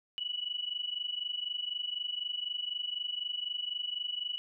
sine tone pair together, 2936 / 2960 Hz, F#7 / F#7, -14 / 0 cents, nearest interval unison, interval 14 cents, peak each -36 / -37 dBFS, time 0.18-4.38 s, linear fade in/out 0 ms, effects none

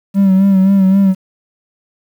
triangle tone with vibrato, 193.1 Hz, G3, 26 cents flat, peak -4 dBFS, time 0.14-1.15 s, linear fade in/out 50 ms, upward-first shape sine, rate 3.8 Hz, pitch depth 45 cents each way, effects tanh soft clip ceiling 0 dBFS + 7-bit

